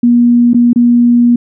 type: tone with dropouts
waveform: sine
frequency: 239.7 Hz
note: A#3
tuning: 48 cents sharp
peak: -4 dBFS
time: 0.03-1.36 s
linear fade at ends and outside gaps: 5 ms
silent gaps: 0.534-0.544 / 0.732-0.759 s
effects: none